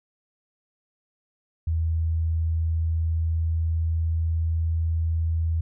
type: tone with pitch glide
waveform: sine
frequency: 81.3 to 81.77 Hz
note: E2 to E2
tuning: -23 to -13 cents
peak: -21 dBFS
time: 1.67-5.61 s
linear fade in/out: 5 ms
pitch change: +10 cents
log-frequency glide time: 1.92-4.85 s
effects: none